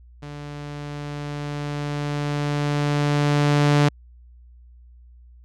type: tone with level ramp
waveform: sawtooth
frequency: 145.9 Hz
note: D3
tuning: 11 cents flat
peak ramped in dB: -30 to -10 dBFS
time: 0.22-3.89 s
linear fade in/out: 10 ms
effects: added 60 Hz sine -45 dBFS peak until 5.44 s + low-pass 6000 Hz 12 dB/octave